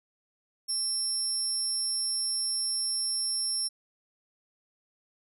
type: tone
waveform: 25% pulse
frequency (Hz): 5400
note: E8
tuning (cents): +41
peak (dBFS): -23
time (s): 0.68-3.69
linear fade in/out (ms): 20
effects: none